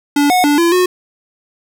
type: tone with pitch steps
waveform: square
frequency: 288 / 731 / 291.3 / 339.6 / 363.6 Hz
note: D4 / F#5 / D4 / F4 / F#4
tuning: -34 / -21 / -14 / -48 / -30 cents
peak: -10 dBFS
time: 0.16-0.86 s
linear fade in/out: 5 ms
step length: 140 ms
effects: none